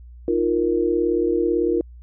sine chord, Eb suspended second, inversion none, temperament equal, 311.1 / 349.2 / 466.2 Hz, Eb4 / F4 / Bb4, 0 / 0 / 0 cents, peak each -24 / -20 / -22 dBFS, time 0.28-1.81 s, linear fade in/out 2 ms, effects added 60 Hz sine -39 dBFS peak until 2.02 s

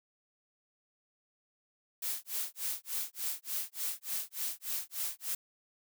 blue noise with tremolo, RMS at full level -34 dBFS, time 2.02-5.35 s, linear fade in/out 5 ms, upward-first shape sine, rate 3.4 Hz, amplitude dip 100%, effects none

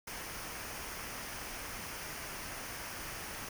pink noise with comb filter, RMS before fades -43 dBFS, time 0.07-3.49 s, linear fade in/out 5 ms, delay 0.26 ms, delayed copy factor -0.5, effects none

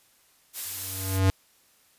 blue noise, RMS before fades -32 dBFS, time 0.53-1.21 s, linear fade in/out 50 ms
square tone with exponential growth, 95.4 Hz, G2, 47 cents flat, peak -17 dBFS, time 0.65-1.3 s, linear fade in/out 0 ms, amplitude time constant 140 ms
effects white hiss -62 dBFS RMS until 1.98 s + resampled to 32000 Hz

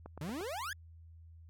click train, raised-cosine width 1 ms, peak -32 dBFS, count 4, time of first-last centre 0.06-0.409 s, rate 8.59 Hz
40% pulse exponential sweep, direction up, 138.59 to 1751 Hz, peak -37 dBFS, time 0.21-0.73 s, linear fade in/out 2 ms
effects added 82 Hz sine -52 dBFS peak until 1.49 s

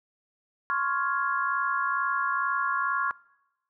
sine chord, Db major seventh, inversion third, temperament equal with one note detuned, 1046.5 / 1108.7 / 1396.9 / 1666 Hz, C6 / Db6 / F6 / Ab6, 0 / 0 / 0 / +5 cents, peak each -33 / -28 / -29 / -32 dBFS, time 0.7-3.11 s, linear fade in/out 0 ms, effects noise-tail reverb RT60 0.9 s tail -22 dB re dry

